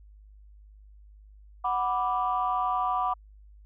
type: chord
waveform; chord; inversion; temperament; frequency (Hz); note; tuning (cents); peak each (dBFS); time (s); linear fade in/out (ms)
sine; B minor; second; equal; 740 / 987.8 / 1174.7; F#5 / B5 / D6; 0 / 0 / 0; -28 / -29 / -28; 1.64-3.14; 10
effects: tanh soft clip ceiling -16 dBFS + added 51 Hz sine -49 dBFS peak until 3.65 s